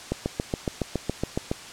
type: click train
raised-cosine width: 2 ms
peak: -11 dBFS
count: 11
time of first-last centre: 0.12-1.515 s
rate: 7.17 Hz
effects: white hiss -41 dBFS RMS until 1.72 s + low-pass 7000 Hz 12 dB/octave